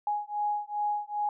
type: beating tone pair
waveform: sine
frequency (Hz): 830.6 / 833.1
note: G#5 / G#5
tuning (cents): 0 / +5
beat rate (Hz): 2.5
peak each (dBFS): -31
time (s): 0.07-1.29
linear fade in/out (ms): 2
effects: none